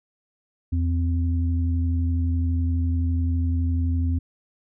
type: tone pair together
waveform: sine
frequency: 82.41 / 259.1 Hz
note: E2 / C4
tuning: 0 / -17 cents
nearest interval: octave + minor sixth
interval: 1983 cents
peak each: -20 / -29 dBFS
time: 0.72-4.19 s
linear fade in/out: 10 ms
effects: none